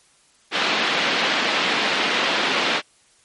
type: band-pass noise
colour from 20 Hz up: white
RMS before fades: -21 dBFS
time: 0.51-2.82 s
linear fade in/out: 50 ms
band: 190 to 3700 Hz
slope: 24 dB/octave
effects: white hiss -57 dBFS RMS until 3.24 s + MP3 48 kbps